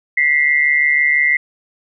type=tone pair together; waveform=sine; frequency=1958 / 2104 Hz; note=B6 / C7; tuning=-15 / +9 cents; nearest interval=minor second; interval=124 cents; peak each=-14 dBFS; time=0.17-1.37 s; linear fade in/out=5 ms; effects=none